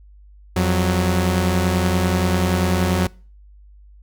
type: tone pair together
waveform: sawtooth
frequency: 87.12 / 184.6 Hz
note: F2 / F#3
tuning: -4 / -4 cents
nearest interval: octave + minor second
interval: 1300 cents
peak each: -15 dBFS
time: 0.56-3.07 s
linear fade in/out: 5 ms
effects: noise-tail reverb RT60 0.4 s tail -24 dB re dry + added 50 Hz sine -43 dBFS peak until 4.02 s